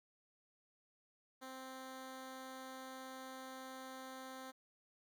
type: tone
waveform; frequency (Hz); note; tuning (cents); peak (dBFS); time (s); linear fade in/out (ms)
10% pulse; 261.6; C4; 0; -40; 1.41-4.52; 20
effects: none